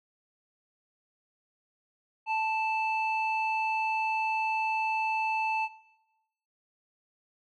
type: tone with low-pass filter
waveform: square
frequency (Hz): 880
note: A5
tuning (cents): 0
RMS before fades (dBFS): -29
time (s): 2.26-5.69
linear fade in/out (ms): 50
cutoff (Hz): 2200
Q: 6.4
effects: noise-tail reverb RT60 1.0 s tail -19 dB re dry